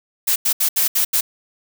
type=noise bursts at uneven times; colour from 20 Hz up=blue; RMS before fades=-17 dBFS; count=6; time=0.27-0.36 / 0.45-0.53 / 0.6-0.69 / 0.76-0.88 / 0.95-1.05 / 1.13-1.21 s; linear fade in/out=10 ms; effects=none